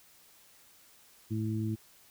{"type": "harmonic tone", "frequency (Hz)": 109.2, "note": "A2", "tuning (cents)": -13, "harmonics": [1, 2, 3], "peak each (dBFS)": [-32, -35, -37], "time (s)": [1.3, 1.76], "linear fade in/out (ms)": 20, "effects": ["white hiss -60 dBFS RMS until 2.1 s"]}